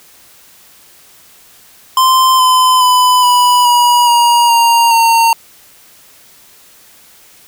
square tone with pitch steps, 1039 / 1020.6 / 1002.4 / 984.7 / 967.2 / 950 / 933.2 / 916.6 Hz, C6 / C6 / B5 / B5 / B5 / A#5 / A#5 / A#5, -12 / -43 / +25 / -5 / -36 / +33 / +2 / -29 cents, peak -7 dBFS, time 1.97-5.33 s, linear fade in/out 2 ms, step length 420 ms, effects white hiss -43 dBFS RMS until 7.47 s

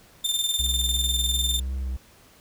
sawtooth tone with tremolo, 3587 Hz, A7, 33 cents sharp, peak -18 dBFS, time 0.24-1.6 s, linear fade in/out 10 ms, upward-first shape square, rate 20 Hz, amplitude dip 55%
triangle tone with vibrato, 65 Hz, C2, 11 cents flat, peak -24 dBFS, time 0.59-1.97 s, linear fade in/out 10 ms, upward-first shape sine, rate 2.8 Hz, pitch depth 25 cents each way
effects pink hiss -54 dBFS RMS until 2.4 s

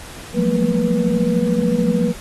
sine tone cluster, 173.3 / 186.8 / 217.7 / 236.8 / 486.5 Hz, F3 / F#3 / A3 / A#3 / B4, -13 / +17 / -18 / +27 / -26 cents, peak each -21 dBFS, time 0.33-2.14 s, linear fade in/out 50 ms, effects pink hiss -37 dBFS RMS until 2.2 s + AAC 32 kbps

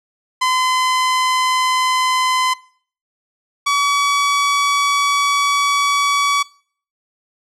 sawtooth tone pair in turn, 1023 / 1137.2 Hz, C6 / C#6, -39 / +44 cents, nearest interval major second, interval 183 cents, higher second, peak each -10 dBFS, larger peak neither, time 0.41-2.54 / 3.66-6.43 s, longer second, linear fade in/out 10 ms, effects noise-tail reverb RT60 0.5 s tail -22 dB re dry + low-pass 8000 Hz 12 dB/octave

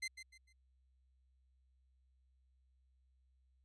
sawtooth tone with echo, 2072 Hz, C7, 17 cents flat, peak -35 dBFS, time 0.02-0.08 s, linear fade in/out 10 ms, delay 150 ms, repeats 3, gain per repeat -10 dB, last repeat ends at 0.53 s, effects added 64 Hz sine -70 dBFS peak until 3.64 s + resampled to 22050 Hz

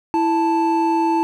triangle tone pair together, 330.3 / 880 Hz, E4 / A5, +4 / 0 cents, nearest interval octave + perfect fourth, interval 1696 cents, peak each -16 dBFS, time 0.14-1.23 s, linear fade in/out 0 ms, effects none

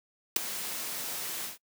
white noise with ADSR envelope, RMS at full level -20 dBFS, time 0.36-1.58 s, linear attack 4 ms, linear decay 8 ms, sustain -16 dB, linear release 140 ms, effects noise-tail reverb RT60 0.1 s tail -24 dB re dry + high-pass 150 Hz 12 dB/octave

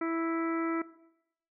harmonic tone, 329.6 Hz, E4, in tune, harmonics 1 / 2 / 3 / 4 / 5 / 6 / 7, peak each -30 / -40 / -44 / -37 / -50 / -43 / -48 dBFS, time 0.01-0.82 s, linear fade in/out 5 ms, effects noise-tail reverb RT60 0.8 s tail -17 dB re dry

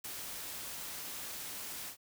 white noise with ADSR envelope, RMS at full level -41 dBFS, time 0.04-1.97 s, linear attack 7 ms, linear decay 23 ms, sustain -2 dB, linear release 89 ms, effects none

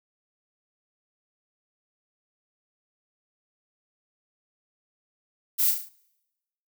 violet noise with echo, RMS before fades -23 dBFS, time 5.58-5.72 s, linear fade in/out 20 ms, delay 35 ms, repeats 5, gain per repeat -5 dB, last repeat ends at 5.895 s, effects noise-tail reverb RT60 1.0 s tail -26 dB re dry

